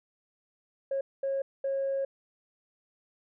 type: tone bursts at uneven times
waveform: sine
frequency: 545 Hz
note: C#5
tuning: 29 cents flat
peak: -26 dBFS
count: 3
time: 0.91-1.01 / 1.23-1.42 / 1.64-2.05 s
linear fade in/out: 5 ms
effects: tanh soft clip ceiling -24 dBFS